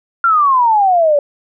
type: exponential sweep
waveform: sine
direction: down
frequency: 1396.9 to 564 Hz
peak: -8 dBFS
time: 0.24-1.19 s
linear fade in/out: 2 ms
effects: none